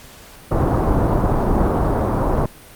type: low-pass noise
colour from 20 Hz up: pink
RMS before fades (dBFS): -17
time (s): 0.51-2.46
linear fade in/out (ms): 5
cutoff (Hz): 1100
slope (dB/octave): 24
effects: pink hiss -42 dBFS RMS until 2.75 s + Opus 48 kbps

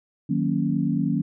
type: chord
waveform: sine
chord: D# minor seventh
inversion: none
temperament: equal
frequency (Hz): 155.56 / 185 / 233.1 / 277.2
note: D#3 / F#3 / A#3 / C#4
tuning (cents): 0 / 0 / 0 / 0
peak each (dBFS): -26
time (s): 0.29-1.22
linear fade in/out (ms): 10
effects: none

